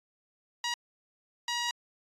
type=tone bursts at uneven times; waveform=10% pulse; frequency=956 Hz; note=A#5; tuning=43 cents sharp; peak=-21 dBFS; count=2; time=0.64-0.74 / 1.48-1.71 s; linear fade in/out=2 ms; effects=low-pass 9000 Hz 12 dB/octave + AAC 32 kbps